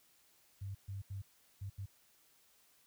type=tone bursts at uneven times; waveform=sine; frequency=98.3 Hz; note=G2; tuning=5 cents sharp; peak=-40 dBFS; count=5; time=0.61-0.75 / 0.88-1.02 / 1.1-1.22 / 1.61-1.7 / 1.78-1.86 s; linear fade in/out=10 ms; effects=white hiss -69 dBFS RMS until 2.86 s